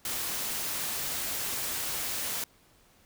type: noise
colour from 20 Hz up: white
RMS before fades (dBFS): -33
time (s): 0.05-2.44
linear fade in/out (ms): 2
effects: pink hiss -62 dBFS RMS until 3.05 s